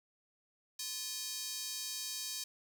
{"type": "tone with high-pass filter", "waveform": "square", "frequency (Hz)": 350, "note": "F4", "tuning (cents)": 4, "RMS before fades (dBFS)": -41, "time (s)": [0.79, 2.44], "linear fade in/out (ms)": 5, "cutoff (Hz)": 4900, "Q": 1.7, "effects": []}